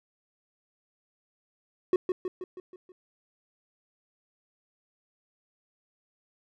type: tone with echo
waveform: triangle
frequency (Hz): 367.1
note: F#4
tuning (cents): -14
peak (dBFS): -17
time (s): 1.93-1.96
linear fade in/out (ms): 2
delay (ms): 160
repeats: 6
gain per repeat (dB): -5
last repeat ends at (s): 2.92
effects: none